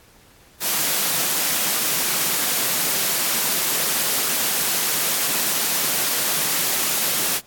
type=high-pass noise; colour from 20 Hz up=white; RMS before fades=-21 dBFS; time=0.6-7.41 s; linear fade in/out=50 ms; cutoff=130 Hz; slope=96 dB/octave; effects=pink hiss -52 dBFS RMS until 7.46 s + AAC 64 kbps